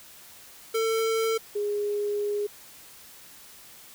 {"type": "tone pair in turn", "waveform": ["square", "sine"], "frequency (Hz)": [448, 412.6], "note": ["A4", "G#4"], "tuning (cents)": [31, -11], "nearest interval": "minor second", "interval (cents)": 142, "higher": "first", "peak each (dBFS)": [-24, -25], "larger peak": "first", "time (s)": [[0.74, 1.38], [1.55, 2.47]], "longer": "second", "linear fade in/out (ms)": 10, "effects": ["white hiss -49 dBFS RMS until 3.94 s"]}